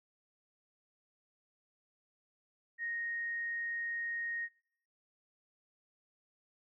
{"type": "tone", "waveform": "sine", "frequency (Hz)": 1864.7, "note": "A#6", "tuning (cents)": 0, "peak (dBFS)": -35, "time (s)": [2.78, 4.49], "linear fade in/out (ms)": 50, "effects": ["noise-tail reverb RT60 0.7 s tail -24 dB re dry"]}